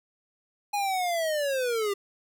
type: linear sweep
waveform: square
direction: down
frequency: 830.6 to 392 Hz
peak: -26 dBFS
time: 0.73-1.94 s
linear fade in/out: 10 ms
effects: none